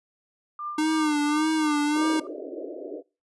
sine tone with tremolo, 1194 Hz, D6, 28 cents sharp, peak -28 dBFS, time 0.59-2.27 s, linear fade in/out 2 ms, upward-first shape triangle, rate 2.9 Hz, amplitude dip 95%
square tone with vibrato, 304.4 Hz, D#4, 38 cents flat, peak -22 dBFS, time 0.78-2.2 s, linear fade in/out 5 ms, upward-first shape sine, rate 1.7 Hz, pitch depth 69 cents each way
pink band-pass noise, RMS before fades -36 dBFS, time 1.94-3.03 s, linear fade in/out 50 ms, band 280 to 640 Hz, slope 96 dB/octave
effects noise-tail reverb RT60 0.3 s tail -23 dB re dry + resampled to 24000 Hz

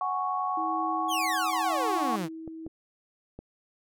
sine chord, F# suspended second, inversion none, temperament equal, 740 / 830.6 / 1108.7 Hz, F#5 / G#5 / C#6, 0 / 0 / 0 cents, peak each -31 / -35 / -29 dBFS, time 0.01-2.16 s, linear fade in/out 2 ms
sine tone with tremolo, 322.7 Hz, E4, 37 cents flat, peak -33 dBFS, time 0.57-2.68 s, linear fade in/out 5 ms, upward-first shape sine, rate 0.9 Hz, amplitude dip 45%
sawtooth exponential sweep, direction down, 3438 to 149.7 Hz, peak -26 dBFS, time 1.08-2.29 s, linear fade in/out 50 ms
clicks, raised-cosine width 2 ms, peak -28 dBFS, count 3, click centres 2.477 / 2.665 / 3.39 s
effects none

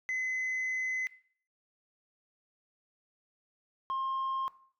sine tone pair in turn, 2034 / 1064.5 Hz, C7 / C6, -50 / +30 cents, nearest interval major seventh, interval 1120 cents, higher first, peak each -28 / -28 dBFS, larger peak neither, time 0.09-1.07 / 3.9-4.48 s, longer first, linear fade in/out 0 ms, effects noise-tail reverb RT60 0.5 s tail -19 dB re dry + tanh soft clip ceiling -29 dBFS

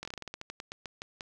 slowing click train, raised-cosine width 0.2 ms, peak -22 dBFS, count 16, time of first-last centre 0.03-1.208 s, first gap 21 ms, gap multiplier 1.17, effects none

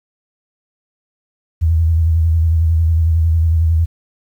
sine tone with vibrato, 81.6 Hz, E2, 17 cents flat, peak -10 dBFS, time 1.61-3.86 s, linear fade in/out 20 ms, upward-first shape square, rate 11 Hz, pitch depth 41 cents each way, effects 8-bit

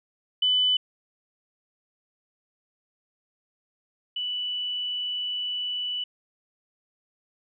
sine tone pair in turn, 3000 / 2967 Hz, F#7 / F#7, +23 / +4 cents, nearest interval unison, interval 19 cents, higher first, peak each -19 / -27 dBFS, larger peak first, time 0.42-0.77 / 4.16-6.04 s, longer second, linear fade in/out 5 ms, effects none

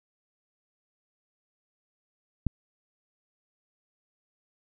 click, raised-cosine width 5 ms, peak -13 dBFS, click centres 2.467 s, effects none

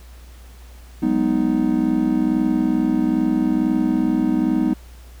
triangle chord, G# minor seventh, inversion third, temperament just, 186.89 / 207.7 / 249.2 / 311.5 Hz, F#3 / G#3 / B3 / D#4, +18 / 0 / +16 / +2 cents, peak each -24 / -22 / -18 / -18 dBFS, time 1.02-4.74 s, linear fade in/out 10 ms, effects added 60 Hz sine -39 dBFS peak until 5.2 s + pink hiss -50 dBFS RMS until 5.2 s

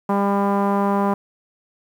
sawtooth tone with low-pass filter, 199.8 Hz, G3, 33 cents sharp, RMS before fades -19 dBFS, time 0.09-1.14 s, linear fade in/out 5 ms, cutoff 1000 Hz, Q 3, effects 8-bit

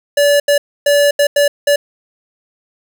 square tone bursts at uneven times, 576 Hz, D5, 34 cents flat, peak -9 dBFS, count 6, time 0.17-0.4 / 0.48-0.58 / 0.86-1.11 / 1.19-1.27 / 1.36-1.48 / 1.67-1.76 s, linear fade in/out 5 ms, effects none

